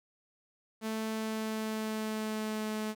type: tone with pitch glide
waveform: sawtooth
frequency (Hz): 220 to 215.5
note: A3 to A3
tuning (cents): 0 to -36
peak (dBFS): -29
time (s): 0.81-2.95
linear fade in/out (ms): 50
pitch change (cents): -36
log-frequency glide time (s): 1.12-2.69
effects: 10-bit